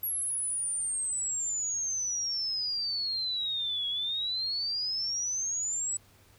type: exponential two-way sweep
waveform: sine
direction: down then up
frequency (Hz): 11500 to 3322 to 7920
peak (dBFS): -29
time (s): 0.03-5.97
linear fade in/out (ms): 2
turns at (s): 3.88
effects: added 100 Hz sine -62 dBFS peak until 6.38 s + pink hiss -61 dBFS RMS until 6.38 s